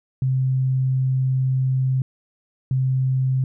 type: tone pair in turn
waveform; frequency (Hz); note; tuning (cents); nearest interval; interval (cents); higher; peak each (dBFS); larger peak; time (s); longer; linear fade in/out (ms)
sine; 130.81 / 130.81; C3 / C3; 0 / 0; unison; 0; neither; -17; neither; 0.22-2.02 / 2.71-3.44; first; 2
effects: none

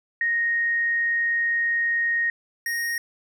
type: tone pair in turn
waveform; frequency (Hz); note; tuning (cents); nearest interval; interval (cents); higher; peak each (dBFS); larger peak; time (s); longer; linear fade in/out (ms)
sine / square; 1864.7 / 1864.7; A#6 / A#6; 0 / 0; unison; 0; neither; -20 / -25; first; 0.21-2.3 / 2.66-2.98; first; 2
effects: none

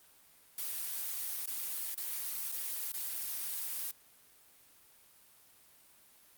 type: noise with dropouts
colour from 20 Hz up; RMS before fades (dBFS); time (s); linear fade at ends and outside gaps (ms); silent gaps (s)
blue; -38; 0.58-3.91; 2; 1.459-1.475 / 1.944-1.976 / 2.518-2.522 / 2.92-2.94
effects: white hiss -62 dBFS RMS until 6.37 s + Opus 32 kbps

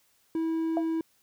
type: tone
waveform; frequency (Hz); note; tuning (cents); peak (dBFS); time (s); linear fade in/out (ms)
triangle; 325; E4; -24; -24; 0.35-1.01; 2
type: tone with exponential decay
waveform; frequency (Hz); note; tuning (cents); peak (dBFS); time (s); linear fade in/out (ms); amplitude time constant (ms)
sine; 678; E5; +49; -22; 0.77-0.86; 1; 18
effects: white hiss -67 dBFS RMS until 1.22 s

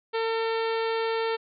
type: harmonic tone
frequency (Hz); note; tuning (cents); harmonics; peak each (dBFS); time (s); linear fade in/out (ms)
451.6; A4; +45; 1 / 2 / 3 / 4 / 5 / 6 / 7 / 8 / 9 / 10; -26 / -32 / -36 / -38 / -40 / -42 / -43 / -44 / -45 / -46; 0.13-1.37; 20
effects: none

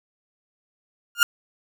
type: tone with exponential growth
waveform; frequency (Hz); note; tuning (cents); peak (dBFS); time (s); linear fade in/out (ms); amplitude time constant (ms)
30% pulse; 1412; F6; +19; -6; 1.15-1.23; 1; 16
effects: none

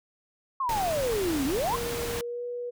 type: exponential two-way sweep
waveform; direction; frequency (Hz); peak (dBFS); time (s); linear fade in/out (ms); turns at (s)
sine; down then up; 1107 to 258.2 to 1107; -25; 0.6-1.76; 5; 1.45
type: noise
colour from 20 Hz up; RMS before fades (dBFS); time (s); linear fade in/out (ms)
pink; -34; 0.69-2.21; 2
type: tone with pitch glide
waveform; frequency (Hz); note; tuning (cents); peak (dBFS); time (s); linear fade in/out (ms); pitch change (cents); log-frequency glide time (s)
sine; 472.1 to 485.4; A#4 to B4; +22 to -30; -31; 1.72-2.71; 20; +48; 2.16-2.44
effects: none

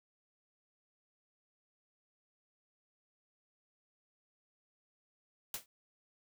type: noise with exponential decay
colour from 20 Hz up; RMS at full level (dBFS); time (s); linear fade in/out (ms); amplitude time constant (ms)
white; -35; 5.54-5.66; 2; 26
effects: none

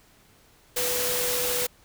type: tone in noise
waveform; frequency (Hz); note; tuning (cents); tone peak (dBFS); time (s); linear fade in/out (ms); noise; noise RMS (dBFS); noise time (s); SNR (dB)
sine; 493.9; B4; 0; -30; 0.76-1.67; 10; white; -27; 0.76-1.67; -6
effects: pink hiss -58 dBFS RMS until 1.84 s

